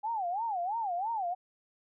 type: tone with vibrato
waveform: sine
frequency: 802 Hz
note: G5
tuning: 39 cents sharp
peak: -30 dBFS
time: 0.03-1.35 s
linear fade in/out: 20 ms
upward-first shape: sine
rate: 3 Hz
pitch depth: 260 cents each way
effects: none